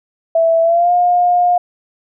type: tone with pitch glide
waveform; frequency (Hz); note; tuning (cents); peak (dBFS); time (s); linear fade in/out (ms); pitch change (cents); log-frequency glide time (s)
sine; 659.3 to 710.7; E5 to F5; 0 to +30; -9; 0.35-1.58; 5; +130; 0.62-0.92
effects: none